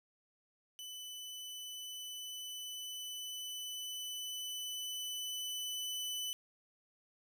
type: tone with level ramp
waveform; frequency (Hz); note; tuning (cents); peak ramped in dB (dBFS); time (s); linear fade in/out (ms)
sawtooth; 2997; F#7; +22; -42 to -34; 0.79-6.33; 0
effects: none